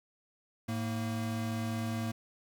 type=tone pair together; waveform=square; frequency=108 / 228.6 Hz; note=A2 / A#3; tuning=-32 / -34 cents; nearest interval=octave + minor second; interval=1298 cents; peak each=-36 / -36 dBFS; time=0.68-2.12 s; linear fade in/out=10 ms; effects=11-bit